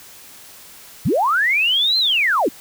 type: linear two-way sweep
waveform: sine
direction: up then down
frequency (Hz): 84.3 to 4186 to 208.4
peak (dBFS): -14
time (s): 1.05-2.49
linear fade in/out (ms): 10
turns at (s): 1.98
effects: white hiss -42 dBFS RMS until 2.6 s